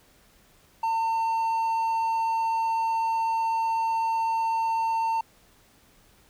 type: tone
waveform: triangle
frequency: 904 Hz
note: A5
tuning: 47 cents sharp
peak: -21 dBFS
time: 0.83-5.21 s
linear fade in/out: 5 ms
effects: pink hiss -59 dBFS RMS until 6.29 s